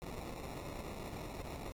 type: noise with sample-and-hold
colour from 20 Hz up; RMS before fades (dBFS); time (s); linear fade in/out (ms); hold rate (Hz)
pink; -45; 0.02-1.72; 0; 1575
effects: AAC 64 kbps